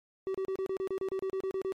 triangle tone bursts, 382.6 Hz, G4, 42 cents flat, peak -28 dBFS, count 14, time 0.27-1.722 s, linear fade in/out 0 ms, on 74 ms, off 32 ms, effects MP3 64 kbps

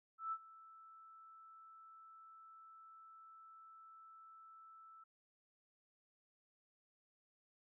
sine tone with ADSR envelope, 1318.5 Hz, E6, in tune, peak -37 dBFS, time 0.18-5.04 s, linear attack 140 ms, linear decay 56 ms, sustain -20 dB, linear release 7 ms, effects none

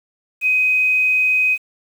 sine tone, 2514 Hz, D#7, 17 cents sharp, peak -13 dBFS, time 0.41-1.58 s, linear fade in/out 50 ms, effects 7-bit

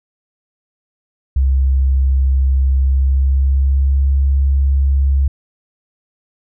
sine tone with pitch glide, 66.6 to 68.47 Hz, C2 to C#2, +31 to -21 cents, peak -10 dBFS, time 1.36-5.28 s, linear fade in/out 5 ms, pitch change +48 cents, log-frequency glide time 2.77-4.07 s, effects none

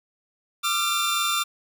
sawtooth tone cluster, 1186 / 1368 / 3582 Hz, D6 / F6 / A7, +17 / -36 / +30 cents, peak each -23 dBFS, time 0.63-1.44 s, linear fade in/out 20 ms, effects none

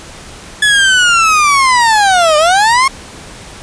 30% pulse linear two-way sweep, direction down then up, 1717 to 593 to 1096 Hz, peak -4 dBFS, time 0.62-2.88 s, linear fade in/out 5 ms, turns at 2.37 s, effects pink hiss -32 dBFS RMS until 3.62 s + resampled to 22050 Hz

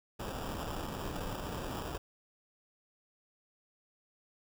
pink noise with sample-and-hold, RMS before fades -39 dBFS, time 0.19-1.98 s, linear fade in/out 10 ms, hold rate 2100 Hz, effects none

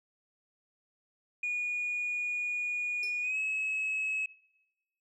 sine tone with pitch glide, 2449 to 2574 Hz, D#7 to E7, -28 to -42 cents, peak -28 dBFS, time 1.43-4.26 s, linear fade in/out 5 ms, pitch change +86 cents, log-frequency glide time 3.22-3.37 s
sine tone with exponential decay, 5310 Hz, E8, 12 cents sharp, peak -35 dBFS, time 3.03-3.27 s, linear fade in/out 1 ms, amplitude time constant 51 ms
effects noise-tail reverb RT60 0.9 s tail -21 dB re dry + tanh soft clip ceiling -27 dBFS

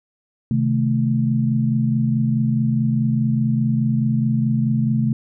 sine chord, A diminished, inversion first, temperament equal, 130.81 / 155.56 / 220 Hz, C3 / Eb3 / A3, 0 / 0 / 0 cents, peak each -19 / -25 / -19 dBFS, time 0.51-5.13 s, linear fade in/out 2 ms, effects none

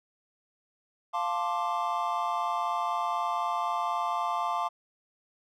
triangle chord, D minor seventh, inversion first, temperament equal with one note detuned, 698.5 / 880 / 1050.7 / 1174.7 Hz, F5 / A5 / C6 / D6, 0 / 0 / +7 / 0 cents, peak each -31 dBFS, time 1.13-4.69 s, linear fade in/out 20 ms, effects none

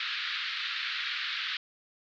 white band-pass noise, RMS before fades -34 dBFS, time 0-1.57 s, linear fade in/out 2 ms, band 1300 to 4200 Hz, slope 48 dB/octave, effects none

